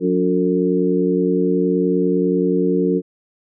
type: harmonic tone with a mistuned harmonic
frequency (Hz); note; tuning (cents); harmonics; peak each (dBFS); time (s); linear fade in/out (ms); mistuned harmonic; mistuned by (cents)
90.5; F#2; -38; 2 / 3 / 4 / 5; -20 / -20 / -20 / -20; 0-3.02; 50; 3; +70
effects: none